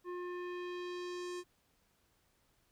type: tone with low-pass filter sweep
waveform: square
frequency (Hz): 356.3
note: F4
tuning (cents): +35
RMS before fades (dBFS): -42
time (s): 0.04-1.44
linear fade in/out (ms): 50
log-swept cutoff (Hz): 1300 to 8400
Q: 1.3
effects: pink hiss -74 dBFS RMS until 2.71 s